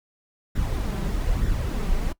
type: noise with flanger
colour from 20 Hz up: brown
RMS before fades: -24 dBFS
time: 0.55-2.13 s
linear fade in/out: 10 ms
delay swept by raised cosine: 0.54 to 5.24 ms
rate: 1.1 Hz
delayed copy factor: +0.5
effects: noise-tail reverb RT60 0.1 s tail -21 dB re dry